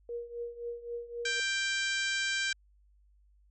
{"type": "tone with tremolo", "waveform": "sine", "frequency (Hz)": 473.9, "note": "A#4", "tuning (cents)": 28, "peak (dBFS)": -33, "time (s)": [0.09, 1.4], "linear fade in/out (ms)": 2, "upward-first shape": "triangle", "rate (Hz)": 3.8, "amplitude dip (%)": 85}
{"type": "harmonic tone", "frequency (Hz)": 786, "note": "G5", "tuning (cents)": 4, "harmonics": [2, 3, 4, 5, 6, 7, 8, 9, 10], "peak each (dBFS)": [-32, -36, -38, -40, -42, -43, -44, -45, -46], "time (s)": [1.25, 2.53], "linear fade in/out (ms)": 5}
{"effects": ["added 50 Hz sine -61 dBFS peak until 3.5 s"]}